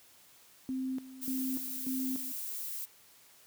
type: tone with tremolo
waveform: sine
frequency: 261 Hz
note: C4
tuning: 4 cents flat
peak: -32 dBFS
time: 0.69-2.32 s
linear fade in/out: 0 ms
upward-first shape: square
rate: 1.7 Hz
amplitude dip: 80%
type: noise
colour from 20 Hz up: violet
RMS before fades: -39 dBFS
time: 1.21-2.86 s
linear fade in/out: 20 ms
effects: white hiss -60 dBFS RMS until 3.46 s + high-pass 60 Hz 12 dB/octave